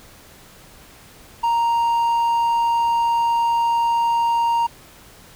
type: tone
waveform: triangle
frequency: 932.3 Hz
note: A#5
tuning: in tune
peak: -14 dBFS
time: 1.43-4.67 s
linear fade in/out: 10 ms
effects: pink hiss -46 dBFS RMS until 5.35 s